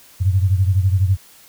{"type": "beating tone pair", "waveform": "sine", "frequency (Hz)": [92.5, 104.5], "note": ["F#2", "G#2"], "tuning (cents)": [0, 11], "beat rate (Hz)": 12, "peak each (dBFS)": [-14, -19], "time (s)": [0.2, 1.17], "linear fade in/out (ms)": 20, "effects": ["white hiss -47 dBFS RMS until 1.48 s"]}